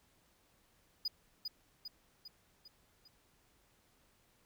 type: tone with echo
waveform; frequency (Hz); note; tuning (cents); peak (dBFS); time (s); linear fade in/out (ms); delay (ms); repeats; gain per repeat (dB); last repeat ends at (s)
triangle; 4949; D#8; -10; -31; 1.05-1.08; 5; 400; 5; -5; 3.08
effects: tanh soft clip ceiling -28 dBFS + pink hiss -71 dBFS RMS until 4.45 s